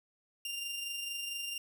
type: tone with amplitude modulation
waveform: sawtooth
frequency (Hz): 2792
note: F7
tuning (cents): -1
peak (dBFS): -32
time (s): 0.45-1.58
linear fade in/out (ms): 2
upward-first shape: sine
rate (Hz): 24.4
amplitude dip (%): 35
effects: none